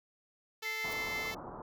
5% pulse tone, 440 Hz, A4, in tune, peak -28 dBFS, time 0.62-1.35 s, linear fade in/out 10 ms
sine tone with tremolo, 2083 Hz, C7, 8 cents flat, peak -34 dBFS, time 0.64-1.32 s, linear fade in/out 20 ms, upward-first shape triangle, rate 6.2 Hz, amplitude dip 35%
white low-pass noise, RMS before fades -45 dBFS, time 0.84-1.62 s, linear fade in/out 2 ms, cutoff 1200 Hz, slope 48 dB/octave
blue noise with exponential growth, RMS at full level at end -43 dBFS, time 0.85-0.93 s, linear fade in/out 1 ms, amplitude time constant 16 ms
effects none

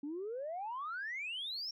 sine exponential sweep, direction up, 277.2 to 5588 Hz, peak -37 dBFS, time 0.03-1.71 s, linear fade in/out 5 ms, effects tanh soft clip ceiling -34 dBFS

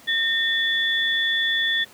sine tone pair together, 1825 / 3451 Hz, A#6 / A7, -37 / -34 cents, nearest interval major seventh, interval 1103 cents, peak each -22 dBFS, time 0.07-1.85 s, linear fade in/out 20 ms, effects pink hiss -48 dBFS RMS until 1.93 s + high-pass 150 Hz 12 dB/octave

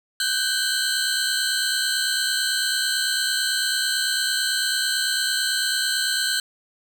30% pulse tone cluster, 1506 / 1575 / 4024 / 4292 Hz, F#6 / G6 / B7 / C8, +30 / +8 / +32 / +43 cents, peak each -24 dBFS, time 0.2-6.4 s, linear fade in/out 2 ms, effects none

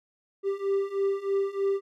triangle beating tone pair, 392.1 / 395.3 Hz, G4 / G4, 0 / +15 cents, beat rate 3.2 Hz, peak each -27 / -25 dBFS, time 0.43-1.81 s, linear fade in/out 50 ms, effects none

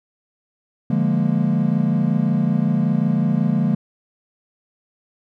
triangle chord, Bb dominant seventh, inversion first, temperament equal, 146.83 / 174.61 / 207.7 / 233.1 Hz, D3 / F3 / Ab3 / Bb3, 0 / 0 / 0 / 0 cents, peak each -20 / -19 / -19 / -20 dBFS, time 0.9-3.75 s, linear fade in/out 5 ms, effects none

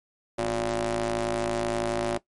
sawtooth ring-modulated tone, 110.7 Hz, A2, 11 cents sharp, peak -18 dBFS, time 0.38-2.18 s, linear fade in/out 10 ms, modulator 469 Hz, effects noise-tail reverb RT60 0.1 s tail -17 dB re dry + MP3 48 kbps

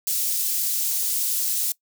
white high-pass noise, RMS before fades -24 dBFS, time 0.07-1.72 s, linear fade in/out 2 ms, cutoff 5700 Hz, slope 12 dB/octave, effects noise-tail reverb RT60 0.1 s tail -21 dB re dry

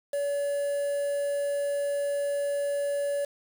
triangle tone with quantisation, 570 Hz, C#5, 48 cents sharp, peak -24 dBFS, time 0.13-3.25 s, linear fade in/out 5 ms, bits 7, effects none

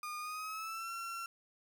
35% pulse tone with pitch glide, 1218 to 1359.3 Hz, D#6 to F6, -37 to -47 cents, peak -38 dBFS, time 0.03-1.26 s, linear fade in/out 2 ms, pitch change +190 cents, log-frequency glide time 0.19-0.9 s, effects 11-bit

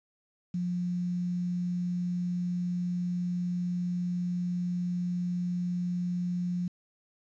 sine tone with quantisation, 177.4 Hz, F3, 27 cents sharp, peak -28 dBFS, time 0.54-6.68 s, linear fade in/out 5 ms, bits 9, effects resampled to 16000 Hz

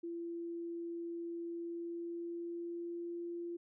sine tone with pitch glide, 339.3 to 343.6 Hz, F4 to F4, -50 to -28 cents, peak -39 dBFS, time 0.03-3.57 s, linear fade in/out 10 ms, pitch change +22 cents, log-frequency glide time 1.49-3.2 s, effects none

